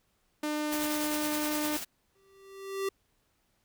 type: tone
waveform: sawtooth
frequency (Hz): 301.1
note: D4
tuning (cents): +43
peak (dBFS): -26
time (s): 0.43-1.77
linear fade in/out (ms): 5
type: noise with tremolo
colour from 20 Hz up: white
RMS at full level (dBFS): -34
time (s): 0.71-1.85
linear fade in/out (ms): 20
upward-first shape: triangle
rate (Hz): 9.8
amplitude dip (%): 55
type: tone with exponential growth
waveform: square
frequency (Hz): 390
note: G4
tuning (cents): -9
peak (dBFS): -28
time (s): 2.15-2.89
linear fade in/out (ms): 5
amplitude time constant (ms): 160
effects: pink hiss -73 dBFS RMS until 3.64 s